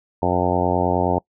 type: harmonic tone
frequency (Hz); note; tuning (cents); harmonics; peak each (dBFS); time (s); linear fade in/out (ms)
89.6; F2; +45; 1 / 2 / 3 / 4 / 5 / 6 / 7 / 8 / 9 / 10; -26 / -26 / -26 / -26 / -26 / -26 / -26 / -26 / -26 / -26; 0.22-1.19; 5
effects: noise-tail reverb RT60 0.1 s tail -25 dB re dry